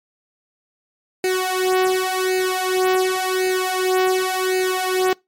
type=tone with flanger; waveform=sawtooth; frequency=372.2 Hz; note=F#4; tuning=10 cents sharp; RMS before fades=-19 dBFS; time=1.24-5.13 s; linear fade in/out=2 ms; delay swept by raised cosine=0.44 to 2.64 ms; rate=0.9 Hz; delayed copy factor=+0.85; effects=noise-tail reverb RT60 0.2 s tail -25 dB re dry + MP3 64 kbps